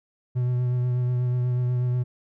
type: tone with vibrato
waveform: triangle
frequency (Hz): 124.1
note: B2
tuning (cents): +9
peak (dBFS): -19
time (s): 0.35-2.04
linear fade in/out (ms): 20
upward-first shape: triangle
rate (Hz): 8.2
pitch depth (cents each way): 22
effects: none